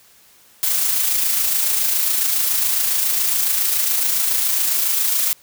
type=noise with amplitude modulation; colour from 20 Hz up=blue; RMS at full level=-17 dBFS; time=0.63-5.33 s; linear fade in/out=0 ms; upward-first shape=sine; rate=27.2 Hz; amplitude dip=35%; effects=white hiss -51 dBFS RMS until 5.42 s